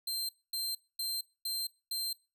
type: tone bursts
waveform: sawtooth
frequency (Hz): 4144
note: C8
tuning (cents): -17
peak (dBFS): -30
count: 5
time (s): 0.07-2.13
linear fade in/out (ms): 5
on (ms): 220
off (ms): 240
effects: noise-tail reverb RT60 0.3 s tail -21 dB re dry